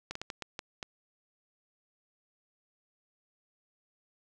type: slowing click train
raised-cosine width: 0.2 ms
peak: -20 dBFS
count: 7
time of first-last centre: 0.11-0.828 s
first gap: 44 ms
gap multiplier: 1.4
effects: none